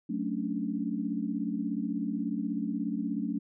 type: chord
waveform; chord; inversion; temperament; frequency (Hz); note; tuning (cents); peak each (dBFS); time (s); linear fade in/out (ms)
sine; D major seventh; first; equal; 185 / 220 / 277.2 / 293.7; F#3 / A3 / C#4 / D4; 0 / 0 / 0 / 0; -36 / -33 / -35 / -36; 0.09-3.39; 10
effects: none